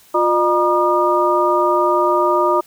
sine tone cluster, 353.8 / 607 / 953 / 1215 Hz, F4 / D#5 / A#5 / D#6, +23 / -43 / +38 / -42 cents, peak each -18 dBFS, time 0.14-2.61 s, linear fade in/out 10 ms, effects white hiss -49 dBFS RMS until 2.66 s

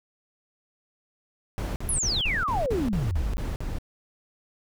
brown noise bursts, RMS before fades -30 dBFS, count 10, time 1.58-3.785 s, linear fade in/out 0 ms, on 180 ms, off 45 ms
sine exponential sweep, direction down, 11280 to 34.65 Hz, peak -24 dBFS, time 1.89-3.37 s, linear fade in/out 0 ms
effects none

